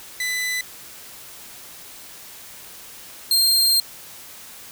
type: tone pair in turn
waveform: sawtooth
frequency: 2000 / 4193 Hz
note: B6 / C8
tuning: +21 / +3 cents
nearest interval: octave + minor second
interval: 1282 cents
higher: second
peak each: -19 / -12 dBFS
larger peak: second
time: 0.2-0.61 / 3.31-3.8 s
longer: second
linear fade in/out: 2 ms
effects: white hiss -41 dBFS RMS until 4.71 s